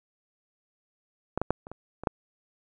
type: clicks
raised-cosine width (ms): 1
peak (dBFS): -13 / -12 / -9 / -27 / -25 / -23 / -9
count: 7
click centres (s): 1.376 / 1.416 / 1.506 / 1.669 / 1.716 / 2.036 / 2.072
effects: none